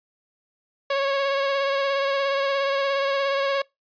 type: tone with vibrato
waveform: sawtooth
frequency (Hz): 552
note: C#5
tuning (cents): -7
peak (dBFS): -17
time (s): 0.9-3.62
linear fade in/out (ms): 5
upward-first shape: sine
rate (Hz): 17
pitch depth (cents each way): 23
effects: noise-tail reverb RT60 0.2 s tail -25 dB re dry + resampled to 11025 Hz